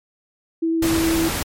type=tone with vibrato; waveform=sine; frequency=327.6 Hz; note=E4; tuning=11 cents flat; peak=-17 dBFS; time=0.62-1.29 s; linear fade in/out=10 ms; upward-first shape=sine; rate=10 Hz; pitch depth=8 cents each way
type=noise; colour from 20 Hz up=pink; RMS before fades=-24 dBFS; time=0.82-1.43 s; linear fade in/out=5 ms
effects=MP3 64 kbps